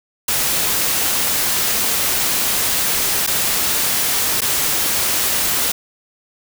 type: noise with dropouts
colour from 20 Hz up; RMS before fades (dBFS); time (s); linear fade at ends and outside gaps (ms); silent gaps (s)
white; -18; 0.28-5.72; 5; 3.266-3.273 / 4.407-4.417
effects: none